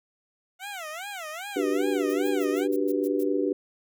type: tone with vibrato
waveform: 15% pulse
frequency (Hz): 709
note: F5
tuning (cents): +26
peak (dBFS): -28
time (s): 0.59-2.68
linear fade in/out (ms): 50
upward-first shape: sine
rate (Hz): 2.5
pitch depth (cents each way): 260
type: chord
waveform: sine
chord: G major seventh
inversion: second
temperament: just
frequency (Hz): 294 / 367.5 / 392 / 490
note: D4 / F#4 / G4 / B4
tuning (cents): +2 / -12 / 0 / -14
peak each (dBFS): -27 / -31 / -27 / -30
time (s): 1.56-3.53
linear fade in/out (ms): 5
type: noise bursts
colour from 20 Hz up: violet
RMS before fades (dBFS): -43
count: 8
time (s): 2.09-3.236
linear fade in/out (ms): 10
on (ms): 47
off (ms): 110
effects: none